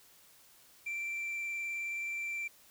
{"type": "tone with vibrato", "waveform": "sine", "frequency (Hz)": 2349, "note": "D7", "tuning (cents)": 0, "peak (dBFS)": -32, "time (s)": [0.86, 2.48], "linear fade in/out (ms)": 10, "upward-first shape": "sine", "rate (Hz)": 19, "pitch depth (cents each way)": 10, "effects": ["tanh soft clip ceiling -34 dBFS", "white hiss -61 dBFS RMS until 2.7 s"]}